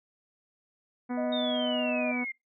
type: harmonic tone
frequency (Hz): 246.9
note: B3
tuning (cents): 0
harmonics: 1 / 2 / 3 / 4 / 5 / 6 / 7 / 8 / 9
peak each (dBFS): -30 / -41 / -40 / -44 / -49 / -48 / -52 / -52 / -52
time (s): 1.09-2.25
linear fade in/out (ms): 20
type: tone with vibrato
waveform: sine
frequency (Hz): 622.3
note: D#5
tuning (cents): 0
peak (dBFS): -30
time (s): 1.17-2.12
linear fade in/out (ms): 10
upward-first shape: triangle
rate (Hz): 16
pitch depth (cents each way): 20
type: exponential sweep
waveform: sine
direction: down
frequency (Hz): 3729 to 2093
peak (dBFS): -32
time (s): 1.32-2.32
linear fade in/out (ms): 10
effects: noise-tail reverb RT60 0.2 s tail -25 dB re dry